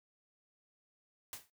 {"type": "noise with exponential decay", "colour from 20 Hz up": "white", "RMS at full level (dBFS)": -41, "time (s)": [1.33, 1.5], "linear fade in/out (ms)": 1, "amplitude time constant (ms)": 36, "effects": ["noise-tail reverb RT60 0.1 s tail -19 dB re dry"]}